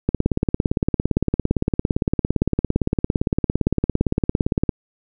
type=click train; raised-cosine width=3 ms; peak=-4 dBFS; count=82; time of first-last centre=0.09-4.692 s; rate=17.6 Hz; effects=none